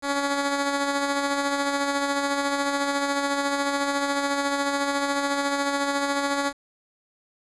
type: tone with tremolo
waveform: 10% pulse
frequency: 281.2 Hz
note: C#4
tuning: 25 cents sharp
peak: -13 dBFS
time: 0.02-6.53 s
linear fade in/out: 50 ms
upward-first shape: sine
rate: 14 Hz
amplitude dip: 40%
effects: resampled to 22050 Hz + 8-bit